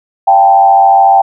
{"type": "tone with frequency modulation", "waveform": "sine", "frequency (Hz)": 784, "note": "G5", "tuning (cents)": 0, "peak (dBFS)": -3, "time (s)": [0.27, 1.22], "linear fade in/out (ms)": 10, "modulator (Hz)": 94.1, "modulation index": 0.78, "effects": []}